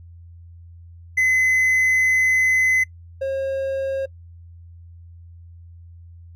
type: tone pair in turn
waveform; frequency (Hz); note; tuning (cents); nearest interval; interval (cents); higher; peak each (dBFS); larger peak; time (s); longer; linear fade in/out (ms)
triangle; 2035 / 539; C7 / C#5; -49 / -49; octave + major seventh; 2300; first; -13 / -19; first; 1.17-2.84 / 3.21-4.06; first; 10
effects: noise-tail reverb RT60 0.1 s tail -24 dB re dry + added 85 Hz sine -40 dBFS peak until 6.35 s